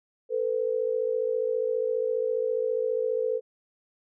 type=tone pair together; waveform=sine; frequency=447.6 / 502.4 Hz; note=A4 / B4; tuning=+30 / +30 cents; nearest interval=major second; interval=200 cents; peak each=-27 dBFS; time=0.29-3.41 s; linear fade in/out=50 ms; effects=none